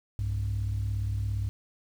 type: tone pair together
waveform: sine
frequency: 63.56 / 100.9 Hz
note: C2 / G#2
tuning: -50 / -49 cents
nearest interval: minor sixth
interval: 801 cents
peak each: -31 / -27 dBFS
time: 0.19-1.49 s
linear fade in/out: 0 ms
effects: tanh soft clip ceiling -23 dBFS + 9-bit